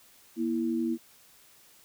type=tone pair together; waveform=sine; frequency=237.6 / 329.6 Hz; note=A#3 / E4; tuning=+33 / 0 cents; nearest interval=tritone; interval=567 cents; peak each=-29 / -29 dBFS; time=0.36-0.98 s; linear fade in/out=50 ms; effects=white hiss -58 dBFS RMS until 1.84 s